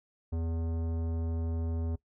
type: tone with tanh clipping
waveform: sine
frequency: 82.4 Hz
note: E2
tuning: in tune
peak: -32 dBFS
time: 0.32-1.96 s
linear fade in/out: 10 ms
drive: 16 dB
effects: noise-tail reverb RT60 0.1 s tail -20 dB re dry